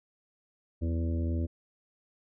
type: harmonic tone with a mistuned harmonic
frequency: 82.7 Hz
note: E2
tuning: 6 cents sharp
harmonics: 1 / 2 / 3 / 4 / 5 / 6 / 7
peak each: -28 / -43 / -36 / -39 / -50 / -48 / -46 dBFS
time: 0.81-1.47 s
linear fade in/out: 20 ms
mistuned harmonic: 2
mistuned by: +69 cents
effects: none